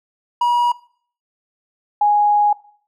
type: tone pair in turn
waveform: triangle / sine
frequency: 962 / 829.3 Hz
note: B5 / G#5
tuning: -46 / -3 cents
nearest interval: minor third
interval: 257 cents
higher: first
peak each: -11 dBFS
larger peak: neither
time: 0.41-0.72 / 2.01-2.53 s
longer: second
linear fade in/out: 5 ms
effects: noise-tail reverb RT60 0.5 s tail -19 dB re dry